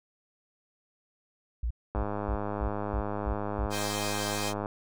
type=tone bursts; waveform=sine; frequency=58.27 Hz; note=A#1; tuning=in tune; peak=-27 dBFS; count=7; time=1.63-3.662 s; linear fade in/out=5 ms; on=76 ms; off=250 ms
type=click train; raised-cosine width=1 ms; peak=-19 dBFS; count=280; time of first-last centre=1.95-4.659 s; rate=103 Hz
type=chord; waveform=5% pulse; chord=Ab major seventh; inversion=first; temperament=equal; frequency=523.3 / 622.3 / 784 / 830.6 Hz; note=C5 / Eb5 / G5 / Ab5; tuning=0 / 0 / 0 / 0 cents; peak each=-27 dBFS; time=3.7-4.54 s; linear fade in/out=50 ms
effects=none